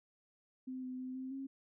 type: tone with pitch steps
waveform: sine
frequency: 258 / 255 / 256.6 / 260.4 / 270.2 Hz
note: C4 / C4 / C4 / C4 / C#4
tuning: -24 / -44 / -34 / -8 / -44 cents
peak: -40 dBFS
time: 0.67-1.47 s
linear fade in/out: 10 ms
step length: 160 ms
effects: none